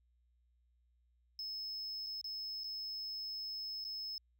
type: tone with dropouts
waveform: triangle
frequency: 5200 Hz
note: E8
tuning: 24 cents flat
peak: -39 dBFS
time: 1.39-4.18 s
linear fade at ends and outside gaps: 1 ms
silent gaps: 2.064-2.068 / 2.213-2.243 / 2.636-2.642 / 3.842-3.849 s
effects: added 60 Hz sine -70 dBFS peak until 4.39 s